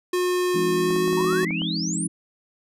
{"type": "tone with pitch glide", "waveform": "square", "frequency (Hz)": [360, 369.5], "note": ["F#4", "F#4"], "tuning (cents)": [-47, -2], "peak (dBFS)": -21, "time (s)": [0.13, 1.45], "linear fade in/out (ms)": 5, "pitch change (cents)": 45, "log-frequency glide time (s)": [0.71, 1.34]}
{"type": "chord", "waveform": "sine", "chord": "F minor seventh", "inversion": "none", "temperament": "equal with one note detuned", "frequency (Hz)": [170.23, 207.7, 261.6, 311.1], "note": ["F3", "Ab3", "C4", "Eb4"], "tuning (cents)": [-44, 0, 0, 0], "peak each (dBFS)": [-28, -31, -33, -31], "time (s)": [0.54, 2.08], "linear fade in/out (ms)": 10}
{"type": "clicks", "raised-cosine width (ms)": 1, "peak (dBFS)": -24, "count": 10, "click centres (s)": [0.906, 0.962, 1.078, 1.13, 1.208, 1.246, 1.33, 1.433, 1.508, 1.618]}
{"type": "exponential sweep", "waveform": "sine", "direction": "up", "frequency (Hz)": [900, 10260], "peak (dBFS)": -27, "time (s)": [1.17, 2.07], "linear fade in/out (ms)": 5}
{"effects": ["resampled to 32000 Hz"]}